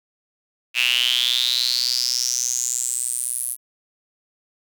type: tone with high-pass filter sweep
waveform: sawtooth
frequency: 123.47 Hz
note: B2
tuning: in tune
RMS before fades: -22 dBFS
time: 0.74-3.57 s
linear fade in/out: 50 ms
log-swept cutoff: 2600 to 11000 Hz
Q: 8.8
effects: none